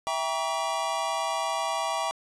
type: chord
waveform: square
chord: E diminished seventh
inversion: none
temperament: just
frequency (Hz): 659.3 / 791.1 / 949.3 / 1139.2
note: E5 / G5 / Bb5 / Db6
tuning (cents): 0 / +16 / +31 / +47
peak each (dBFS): -33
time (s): 0.07-2.11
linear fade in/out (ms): 0
effects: resampled to 22050 Hz + 10-bit